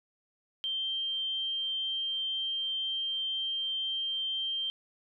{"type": "tone", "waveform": "sine", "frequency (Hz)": 3151, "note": "G7", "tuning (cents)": 8, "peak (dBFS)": -30, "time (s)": [0.64, 4.7], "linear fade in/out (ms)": 0, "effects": []}